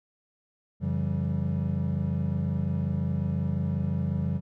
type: tone cluster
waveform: triangle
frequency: 90.5 / 138.4 / 167.3 / 192.9 Hz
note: F#2 / C#3 / E3 / G3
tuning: -38 / -2 / +26 / -28 cents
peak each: -29 dBFS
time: 0.8-4.41 s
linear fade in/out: 50 ms
effects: none